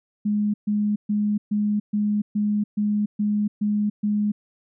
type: tone bursts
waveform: sine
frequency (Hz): 208.5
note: G#3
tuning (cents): +7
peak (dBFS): -19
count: 10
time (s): 0.25-4.32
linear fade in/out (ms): 10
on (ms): 290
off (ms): 130
effects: none